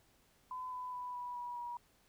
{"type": "tone with pitch steps", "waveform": "sine", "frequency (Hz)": [1012, 1001.5, 991.2, 980.9, 970.8, 960.7], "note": ["B5", "B5", "B5", "B5", "B5", "B5"], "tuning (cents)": [42, 24, 6, -12, -30, -48], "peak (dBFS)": -40, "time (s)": [0.51, 1.77], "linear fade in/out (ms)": 2, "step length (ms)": 210, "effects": ["pink hiss -70 dBFS RMS until 2.08 s"]}